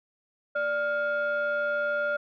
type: tone pair together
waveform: sine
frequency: 587.3 / 1406.6 Hz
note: D5 / F6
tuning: 0 / +12 cents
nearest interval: octave + minor third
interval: 1512 cents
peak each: -26 dBFS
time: 0.55-2.17 s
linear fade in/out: 10 ms
effects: tanh soft clip ceiling -21 dBFS